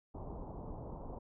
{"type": "low-pass noise", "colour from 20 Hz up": "pink", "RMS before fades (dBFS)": -45, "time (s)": [0.14, 1.19], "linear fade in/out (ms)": 10, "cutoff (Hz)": 1000, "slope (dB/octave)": 48, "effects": []}